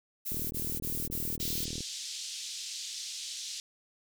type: noise bursts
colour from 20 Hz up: violet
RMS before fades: -35 dBFS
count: 5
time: 0.25-1.654 s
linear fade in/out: 20 ms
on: 260 ms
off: 26 ms
type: click train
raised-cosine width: 3 ms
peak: -27 dBFS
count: 60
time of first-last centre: 0.32-1.806 s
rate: 39.7 Hz
type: band-pass noise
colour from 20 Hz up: pink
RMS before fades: -40 dBFS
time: 1.4-3.6 s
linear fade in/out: 0 ms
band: 3500 to 7500 Hz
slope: 24 dB/octave
effects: none